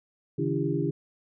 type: tone cluster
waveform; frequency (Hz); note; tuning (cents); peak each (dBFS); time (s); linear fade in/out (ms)
sine; 139.2 / 160.6 / 290.8 / 339.9 / 400.5; C#3 / E3 / D4 / F4 / G4; +8 / -45 / -17 / -47 / +37; -31; 0.38-0.91; 10
effects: none